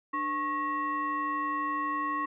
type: tone with frequency modulation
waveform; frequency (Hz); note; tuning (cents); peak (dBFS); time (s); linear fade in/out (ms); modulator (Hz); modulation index
sine; 1097; C#6; -18; -28; 0.13-2.26; 10; 799; 0.75
effects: none